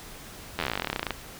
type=slowing click train; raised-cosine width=0.3 ms; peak=-11 dBFS; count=24; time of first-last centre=0.59-1.107 s; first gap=11 ms; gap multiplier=1.06; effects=pink hiss -44 dBFS RMS until 1.39 s